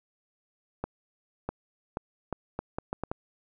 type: accelerating click train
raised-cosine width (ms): 1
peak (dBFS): -17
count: 9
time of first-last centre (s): 0.84-3.115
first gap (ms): 650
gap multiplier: 0.74
effects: none